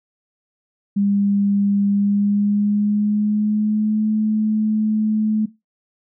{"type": "tone with pitch glide", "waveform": "sine", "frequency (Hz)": [201, 215.4], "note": ["G3", "A3"], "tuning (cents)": [44, -37], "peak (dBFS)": -15, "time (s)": [0.96, 5.46], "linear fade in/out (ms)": 10, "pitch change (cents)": 119, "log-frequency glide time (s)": [1.88, 4.08], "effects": ["noise-tail reverb RT60 0.2 s tail -17 dB re dry"]}